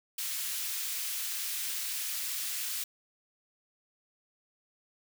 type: high-pass noise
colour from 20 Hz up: white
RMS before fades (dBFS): -35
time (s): 0.18-2.84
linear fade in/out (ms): 5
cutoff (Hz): 2000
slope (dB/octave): 12
effects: none